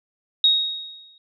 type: tone with exponential decay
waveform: sine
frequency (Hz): 3762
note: A#7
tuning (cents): +15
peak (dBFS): -11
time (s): 0.44-1.18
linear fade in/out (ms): 2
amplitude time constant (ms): 160
effects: none